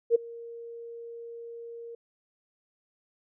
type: tone with ADSR envelope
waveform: sine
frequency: 466.2 Hz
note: A#4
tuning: in tune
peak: -15 dBFS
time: 0.1-1.95 s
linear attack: 51 ms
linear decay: 12 ms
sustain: -24 dB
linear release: 4 ms
effects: none